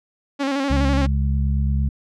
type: tone with vibrato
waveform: sawtooth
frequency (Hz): 275.4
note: C#4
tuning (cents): -11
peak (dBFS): -16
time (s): 0.39-1.07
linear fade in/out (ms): 20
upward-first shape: square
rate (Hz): 12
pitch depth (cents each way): 43
type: harmonic tone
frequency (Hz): 68.9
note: C#2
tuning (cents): -10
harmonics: 1 / 2 / 3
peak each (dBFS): -18 / -24 / -28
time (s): 0.7-1.89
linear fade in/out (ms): 5
effects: low-pass 5000 Hz 12 dB/octave